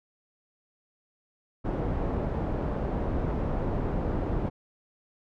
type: low-pass noise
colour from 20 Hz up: pink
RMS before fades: -29 dBFS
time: 1.64-4.5 s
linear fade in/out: 20 ms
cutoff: 700 Hz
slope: 12 dB/octave
effects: none